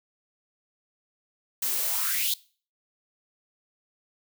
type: noise with high-pass filter sweep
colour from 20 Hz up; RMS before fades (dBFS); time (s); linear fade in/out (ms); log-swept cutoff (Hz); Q
blue; -27; 1.62-2.34; 5; 220 to 4000; 4.9
effects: noise-tail reverb RT60 0.4 s tail -21 dB re dry